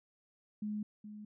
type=tone with echo; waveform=sine; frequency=210.5 Hz; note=G#3; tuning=24 cents sharp; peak=-35 dBFS; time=0.62-0.83 s; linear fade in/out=5 ms; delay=420 ms; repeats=1; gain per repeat=-10 dB; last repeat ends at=1.25 s; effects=none